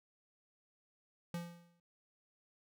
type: tone with exponential decay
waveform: square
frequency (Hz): 171.9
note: F3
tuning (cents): -27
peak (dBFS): -37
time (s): 1.34-1.8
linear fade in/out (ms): 2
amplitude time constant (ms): 100
effects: none